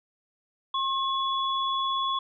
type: tone pair together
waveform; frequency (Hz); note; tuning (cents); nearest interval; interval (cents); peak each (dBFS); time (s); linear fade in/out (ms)
sine; 1075 / 3408; C6 / G#7; +47 / +44; octave + minor sixth; 1997; -26 / -30; 0.74-2.19; 5
effects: none